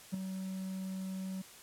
triangle tone with ADSR envelope, 189.2 Hz, F#3, 39 cents sharp, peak -27 dBFS, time 0.12-1.42 s, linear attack 23 ms, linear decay 5 ms, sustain -8 dB, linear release 8 ms, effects white hiss -54 dBFS RMS until 1.62 s + low-pass 12000 Hz 12 dB/octave

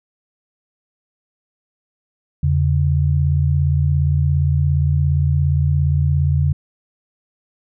sine tone pair together, 84 / 141.27 Hz, E2 / C#3, +33 / +33 cents, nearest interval major sixth, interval 900 cents, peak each -16 dBFS, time 2.43-6.53 s, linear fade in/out 5 ms, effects none

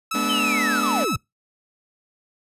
sawtooth tone with vibrato, 1301 Hz, E6, 23 cents flat, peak -20 dBFS, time 0.11-1.16 s, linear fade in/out 5 ms, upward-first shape sine, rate 14 Hz, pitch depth 9 cents each way
40% pulse chord, G# diminished, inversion none, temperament equal with one note detuned, 213 / 246.9 / 293.7 Hz, G#3 / B3 / D4, +44 / 0 / 0 cents, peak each -27 / -27 / -27 dBFS, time 0.14-1.05 s, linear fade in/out 10 ms
triangle linear sweep, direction down, 3144 to 61.74 Hz, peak -21 dBFS, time 0.29-1.17 s, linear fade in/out 10 ms
violet noise with exponential decay, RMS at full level -34 dBFS, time 0.97-1.12 s, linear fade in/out 5 ms, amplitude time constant 32 ms
effects noise-tail reverb RT60 0.2 s tail -26 dB re dry + resampled to 32000 Hz

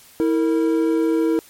triangle tone pair together, 325.3 / 460 Hz, E4 / A#4, -23 / -23 cents, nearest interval tritone, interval 600 cents, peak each -15 / -19 dBFS, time 0.2-1.39 s, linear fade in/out 0 ms, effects white hiss -48 dBFS RMS until 1.49 s + MP3 64 kbps

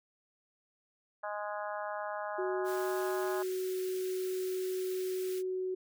harmonic tone, 207.7 Hz, G#3, in tune, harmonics 3 / 4 / 5 / 6 / 7 / 8, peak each -39 / -41 / -43 / -45 / -46 / -47 dBFS, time 1.23-3.43 s, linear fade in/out 10 ms
sine tone, 371.8 Hz, F#4, 8 cents sharp, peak -32 dBFS, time 2.38-5.75 s, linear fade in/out 10 ms
white high-pass noise, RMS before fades -48 dBFS, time 2.64-5.43 s, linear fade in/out 50 ms, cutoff 1300 Hz, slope 96 dB/octave
effects none

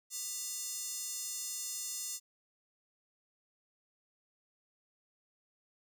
square tone with high-pass filter, 398 Hz, G4, 26 cents sharp, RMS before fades -40 dBFS, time 0.1-2.2 s, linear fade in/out 50 ms, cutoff 6600 Hz, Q 2.2, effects none

